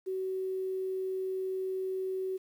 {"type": "tone with quantisation", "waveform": "sine", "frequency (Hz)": 377.2, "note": "F#4", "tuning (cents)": 33, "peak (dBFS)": -31, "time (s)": [0.06, 2.38], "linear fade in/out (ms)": 20, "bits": 10, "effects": []}